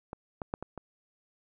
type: clicks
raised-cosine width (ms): 1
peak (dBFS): -24 / -21 / -17 / -24 / -26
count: 5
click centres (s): 0.131 / 0.418 / 0.539 / 0.626 / 0.777
effects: none

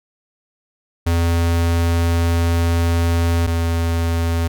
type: tone pair in turn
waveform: square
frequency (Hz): 84.5 / 83.72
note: E2 / E2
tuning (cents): +43 / +27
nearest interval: unison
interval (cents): 16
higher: first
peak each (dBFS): -15 / -17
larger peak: first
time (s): 1.06-3.47 / 3.47-4.48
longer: first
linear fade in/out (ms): 10
effects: none

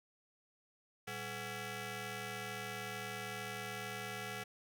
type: ring-modulated tone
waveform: 10% pulse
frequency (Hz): 311.1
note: D#4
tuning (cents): 0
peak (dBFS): -30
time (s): 1.07-4.44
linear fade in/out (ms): 10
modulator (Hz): 1050
effects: none

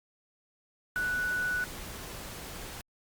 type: tone in noise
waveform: sine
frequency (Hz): 1480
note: F#6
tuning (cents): 0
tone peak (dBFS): -28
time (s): 0.96-1.64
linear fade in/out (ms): 0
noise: pink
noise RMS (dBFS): -42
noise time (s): 0.96-2.81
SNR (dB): +11
effects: Opus 48 kbps

